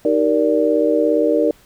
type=chord; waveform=sine; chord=Eb major seventh; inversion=none; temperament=just; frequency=311.1 / 388.9 / 466.7 / 583.4 Hz; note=Eb4 / G4 / Bb4 / D5; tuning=0 / -14 / +2 / -12 cents; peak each=-18 / -23 / -17 / -18 dBFS; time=0.05-1.51 s; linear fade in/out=2 ms; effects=pink hiss -51 dBFS RMS until 1.65 s